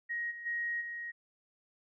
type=tone with level steps; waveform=sine; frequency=1884 Hz; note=A#6; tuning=18 cents sharp; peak=-33 / -42 / -32 / -38 dBFS; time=0.09-1.12 s; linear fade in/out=20 ms; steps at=0.3 / 0.45 / 0.8 s; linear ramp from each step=20 ms; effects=none